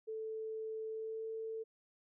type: tone with pitch glide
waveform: sine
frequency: 440 to 445.1 Hz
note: A4 to A4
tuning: 0 to +20 cents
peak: -39 dBFS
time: 0.07-1.64 s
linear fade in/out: 20 ms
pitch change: +20 cents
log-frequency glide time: 0.88-1.28 s
effects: none